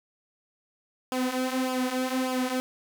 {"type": "tone with flanger", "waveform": "sawtooth", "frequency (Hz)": 256.5, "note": "C4", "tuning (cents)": -34, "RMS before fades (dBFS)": -28, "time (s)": [1.12, 2.6], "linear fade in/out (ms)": 0, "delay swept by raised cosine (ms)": [0.49, 4.99], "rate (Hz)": 1.7, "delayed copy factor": -0.7, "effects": []}